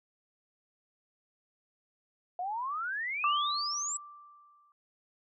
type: exponential sweep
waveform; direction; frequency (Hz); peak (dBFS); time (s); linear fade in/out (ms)
sine; up; 698.5 to 7902; -32; 2.39-3.97; 2
type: tone with exponential decay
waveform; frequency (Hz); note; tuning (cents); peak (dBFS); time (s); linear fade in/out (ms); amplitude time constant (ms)
sine; 1174.7; D6; 0; -24; 3.24-4.72; 1; 320
effects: none